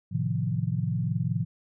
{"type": "chord", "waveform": "sine", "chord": "F dominant seventh", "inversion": "first", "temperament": "equal", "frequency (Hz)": [110, 130.81, 155.56, 174.61], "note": ["A2", "C3", "Eb3", "F3"], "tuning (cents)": [0, 0, 0, 0], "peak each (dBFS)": [-30, -30, -31, -31], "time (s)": [0.11, 1.45], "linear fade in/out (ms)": 20, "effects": []}